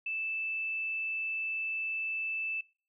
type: tone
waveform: sine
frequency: 2637 Hz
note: E7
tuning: in tune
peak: -32 dBFS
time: 0.06-2.61 s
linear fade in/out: 5 ms
effects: noise-tail reverb RT60 0.4 s tail -24 dB re dry